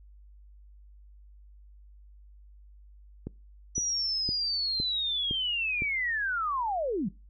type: click train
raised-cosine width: 3 ms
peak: -22 dBFS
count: 6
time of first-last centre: 3.27-5.821 s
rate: 1.96 Hz
type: linear sweep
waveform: sine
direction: down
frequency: 5910 to 157.1 Hz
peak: -27 dBFS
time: 3.75-7.09 s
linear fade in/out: 10 ms
effects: noise-tail reverb RT60 0.3 s tail -24 dB re dry + added 50 Hz sine -50 dBFS peak until 7.29 s